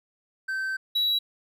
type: tone pair in turn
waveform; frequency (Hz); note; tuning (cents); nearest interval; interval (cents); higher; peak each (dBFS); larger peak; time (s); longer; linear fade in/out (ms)
triangle; 1548 / 3901; G6 / B7; -22 / -22; octave + major third; 1600; second; -25 / -20; second; 0.48-0.77 / 0.95-1.19; first; 10
effects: none